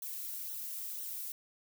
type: noise with flanger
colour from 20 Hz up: violet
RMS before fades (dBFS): -41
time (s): 0.02-1.32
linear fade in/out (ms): 2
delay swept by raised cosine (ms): 0.41 to 2.61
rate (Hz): 2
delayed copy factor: -0.65
effects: none